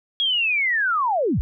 sine linear sweep, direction down, 3333 to 32.7 Hz, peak -18 dBFS, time 0.2-1.41 s, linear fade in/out 0 ms, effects none

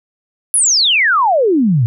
sine exponential sweep, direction down, 11175 to 107.9 Hz, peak -9 dBFS, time 0.54-1.86 s, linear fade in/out 0 ms, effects none

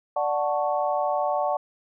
sine chord, D major seventh, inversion none, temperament equal, 587.3 / 740 / 880 / 1108.7 Hz, D5 / F#5 / A5 / C#6, 0 / 0 / 0 / 0 cents, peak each -26 / -26 / -29 / -31 dBFS, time 0.16-1.57 s, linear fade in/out 5 ms, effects none

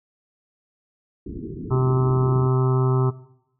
white low-pass noise, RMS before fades -33 dBFS, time 1.26-2.47 s, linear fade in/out 5 ms, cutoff 410 Hz, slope 96 dB/octave
harmonic tone, 129.4 Hz, C3, 19 cents flat, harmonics 1 / 2 / 3 / 5 / 6 / 7 / 8 / 9 / 10, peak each -18 / -32 / -24 / -40 / -38 / -35 / -35 / -37 / -34 dBFS, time 1.7-3.11 s, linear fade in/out 20 ms
effects noise-tail reverb RT60 0.8 s tail -17 dB re dry

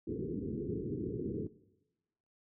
white low-pass noise, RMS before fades -37 dBFS, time 0.07-1.47 s, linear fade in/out 5 ms, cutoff 450 Hz, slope 96 dB/octave, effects noise-tail reverb RT60 1.0 s tail -19 dB re dry + high-pass 80 Hz 12 dB/octave

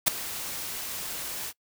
white noise with ADSR envelope, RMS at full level -17 dBFS, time 0.06-1.53 s, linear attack 20 ms, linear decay 4 ms, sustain -18 dB, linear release 50 ms, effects noise-tail reverb RT60 0.1 s tail -23 dB re dry

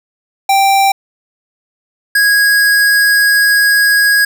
square tone pair in turn, 784 / 1651.2 Hz, G5 / G#6, 0 / -10 cents, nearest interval octave + minor second, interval 1290 cents, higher second, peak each -8 dBFS, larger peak neither, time 0.49-0.92 / 2.15-4.25 s, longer second, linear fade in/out 5 ms, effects none

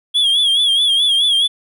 triangle tone with vibrato, 3322 Hz, G#7, in tune, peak -10 dBFS, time 0.14-1.48 s, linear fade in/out 20 ms, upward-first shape sine, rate 4.7 Hz, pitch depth 80 cents each way, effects none

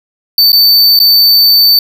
square tone with dropouts, 4553 Hz, C#8, 45 cents sharp, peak -4 dBFS, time 0.38-1.79 s, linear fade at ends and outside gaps 2 ms, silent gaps 0.52-0.529 / 0.991-1 s, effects none

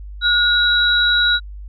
sine tone pair together, 1441 / 3876 Hz, F#6 / B7, -46 / -33 cents, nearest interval octave + perfect fourth, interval 1713 cents, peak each -15 dBFS, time 0.21-1.4 s, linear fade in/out 50 ms, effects added 50 Hz sine -30 dBFS peak until 1.68 s

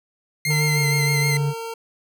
sawtooth tone with vibrato, 2093 Hz, C7, in tune, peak -18 dBFS, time 0.45-1.37 s, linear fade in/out 2 ms, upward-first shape sine, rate 6.4 Hz, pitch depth 34 cents each way
triangle tone with pitch glide, 150 to 143.14 Hz, D3 to D3, +37 to -44 cents, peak -17 dBFS, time 0.45-1.54 s, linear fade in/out 50 ms, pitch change -81 cents, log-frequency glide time 0.73-0.82 s
25% pulse tone, 456.4 Hz, A#4, 37 cents flat, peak -25 dBFS, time 0.5-1.74 s, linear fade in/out 5 ms
effects none

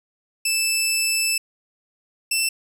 15% pulse tone pair in turn, 2637 / 2669 Hz, E7 / E7, 0 / +21 cents, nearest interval unison, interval 21 cents, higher second, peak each -12 dBFS, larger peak neither, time 0.45-1.38 / 2.31-2.49 s, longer first, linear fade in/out 5 ms, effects none

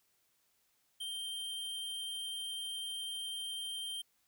square tone, 3154 Hz, G7, 10 cents sharp, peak -39 dBFS, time 1-4.02 s, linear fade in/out 10 ms, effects white hiss -75 dBFS RMS until 4.27 s

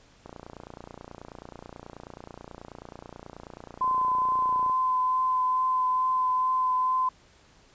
click train, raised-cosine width 1 ms, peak -27 dBFS, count 131, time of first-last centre 0.26-4.697 s, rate 29.3 Hz
sine tone with vibrato, 1022 Hz, C6, 41 cents flat, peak -22 dBFS, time 3.81-7.09 s, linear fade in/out 5 ms, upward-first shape triangle, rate 2.3 Hz, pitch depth 13 cents each way
effects pink hiss -58 dBFS RMS until 7.74 s + resampled to 16000 Hz

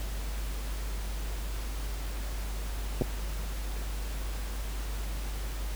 clicks, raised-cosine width 2 ms, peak -14 dBFS, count 2, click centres 3.012 / 3.02 s, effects added 50 Hz sine -32 dBFS peak until 5.75 s + pink hiss -43 dBFS RMS until 5.75 s

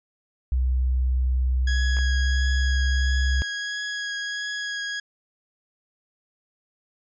sine tone with pitch glide, 63.5 to 66.01 Hz, B1 to C2, +49 to +16 cents, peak -19 dBFS, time 0.52-3.42 s, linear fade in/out 0 ms, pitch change +67 cents, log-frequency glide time 1.68-2.33 s
sawtooth tone with vibrato, 1661.2 Hz, G#6, in tune, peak -24 dBFS, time 1.67-5 s, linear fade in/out 5 ms, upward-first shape triangle, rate 1.5 Hz, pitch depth 13 cents each way
clicks, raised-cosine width 0.5 ms, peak -24 dBFS, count 2, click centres 1.969 / 1.987 s
effects resampled to 16000 Hz

